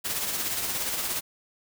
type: noise with tremolo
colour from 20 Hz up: white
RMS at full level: -28 dBFS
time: 0.04-1.21 s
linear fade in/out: 20 ms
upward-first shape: sine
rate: 17 Hz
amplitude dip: 40%
effects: none